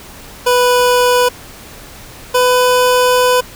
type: tone pair in turn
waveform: 25% pulse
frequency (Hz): 493.9 / 499.6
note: B4 / B4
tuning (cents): 0 / +20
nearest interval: unison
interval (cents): 20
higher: second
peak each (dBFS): -5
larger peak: neither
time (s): 0.46-1.29 / 2.34-3.41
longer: second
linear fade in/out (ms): 10
effects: pink hiss -35 dBFS RMS until 3.55 s